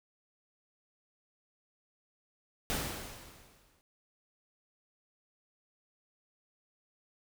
pink noise with exponential decay, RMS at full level -32 dBFS, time 2.7-3.81 s, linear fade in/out 0 ms, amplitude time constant 240 ms, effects none

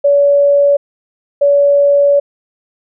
sine tone pair in turn, 569 / 569 Hz, C#5 / C#5, +45 / +45 cents, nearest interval unison, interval 0 cents, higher neither, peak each -6 dBFS, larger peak neither, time 0.04-0.77 / 1.41-2.2 s, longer second, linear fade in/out 10 ms, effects none

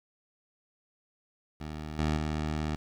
15% pulse tone with level steps, 76.8 Hz, D#2, 22 cents flat, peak -31 / -20 / -24 dBFS, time 1.6-2.76 s, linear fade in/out 10 ms, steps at 1.99 / 2.17 s, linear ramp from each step 2 ms, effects low-pass 6000 Hz 12 dB/octave + 9-bit

